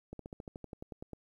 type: slowing click train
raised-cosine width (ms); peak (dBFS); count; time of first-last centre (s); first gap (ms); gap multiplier
2; -30; 13; 0.13-1.133; 63; 1.05
effects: 11-bit